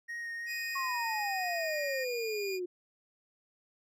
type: tone with vibrato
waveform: triangle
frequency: 1864.7 Hz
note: A#6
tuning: in tune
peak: -35 dBFS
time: 0.08-2.05 s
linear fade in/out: 20 ms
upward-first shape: sine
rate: 3 Hz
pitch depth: 12 cents each way
type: tone with pitch glide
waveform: 25% pulse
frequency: 2489 to 2429 Hz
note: D#7 to D#7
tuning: 0 to -42 cents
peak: -34 dBFS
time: 0.46-2.6 s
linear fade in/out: 50 ms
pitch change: -42 cents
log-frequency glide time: 1.51-1.85 s
type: exponential sweep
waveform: sine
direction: down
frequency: 1100 to 352.4 Hz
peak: -33 dBFS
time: 0.75-2.66 s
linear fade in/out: 10 ms
effects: none